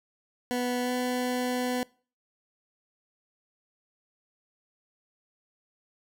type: tone with pitch glide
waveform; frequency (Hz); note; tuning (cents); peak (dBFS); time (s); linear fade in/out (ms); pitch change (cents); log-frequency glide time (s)
20% pulse; 246.9 to 249.5; B3 to B3; 0 to +18; -22; 0.51-1.83; 0; +18; 0.82-0.91
effects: noise-tail reverb RT60 0.4 s tail -24 dB re dry